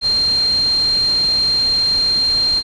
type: tone in noise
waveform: sine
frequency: 4186 Hz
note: C8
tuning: in tune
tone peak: -13 dBFS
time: 0.01-2.63 s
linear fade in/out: 50 ms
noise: pink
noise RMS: -31 dBFS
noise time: 0.01-2.63 s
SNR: +15 dB
effects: resampled to 24000 Hz